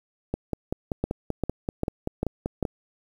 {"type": "two click trains", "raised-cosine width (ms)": 2, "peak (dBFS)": [-11, -13], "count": [5, 13], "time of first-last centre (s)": [[1.04, 2.627], [0.34, 2.652]], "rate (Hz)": [2.52, 5.19], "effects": ["8-bit"]}